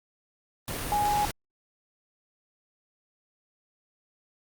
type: tone in noise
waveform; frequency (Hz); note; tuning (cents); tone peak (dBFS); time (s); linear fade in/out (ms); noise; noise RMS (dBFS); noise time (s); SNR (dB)
sine; 830; G#5; -1; -23; 0.92-1.25; 0; pink; -33; 0.68-1.31; +7
effects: Opus 32 kbps